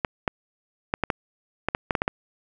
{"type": "clicks", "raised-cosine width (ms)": 0.5, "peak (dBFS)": -7, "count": 11, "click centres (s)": [0.048, 0.278, 0.939, 1.037, 1.102, 1.686, 1.749, 1.908, 1.952, 2.019, 2.079], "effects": []}